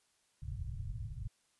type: low-pass noise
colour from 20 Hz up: white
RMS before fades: -41 dBFS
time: 0.42-1.28 s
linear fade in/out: 10 ms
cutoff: 130 Hz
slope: 48 dB/octave
effects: white hiss -74 dBFS RMS until 1.59 s + resampled to 24000 Hz